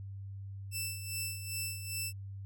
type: tone with tremolo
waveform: 10% pulse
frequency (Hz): 2658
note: E7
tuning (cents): +14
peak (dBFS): -26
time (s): 0.71-2.13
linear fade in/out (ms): 50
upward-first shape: sine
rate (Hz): 2.5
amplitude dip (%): 70
effects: added 98 Hz sine -41 dBFS peak until 2.45 s